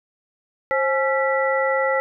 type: tone cluster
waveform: sine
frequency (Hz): 532 / 846 / 1354 / 1963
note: C5 / G#5 / E6 / B6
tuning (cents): +29 / +32 / +46 / -11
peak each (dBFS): -20 / -26 / -26 / -24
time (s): 0.71-2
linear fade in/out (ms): 0
effects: none